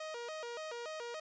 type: tone with vibrato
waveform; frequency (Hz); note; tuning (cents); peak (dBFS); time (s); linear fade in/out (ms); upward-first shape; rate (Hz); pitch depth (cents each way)
sawtooth; 545; C#5; -29; -37; 0-1.2; 5; square; 3.5; 240
effects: resampled to 16000 Hz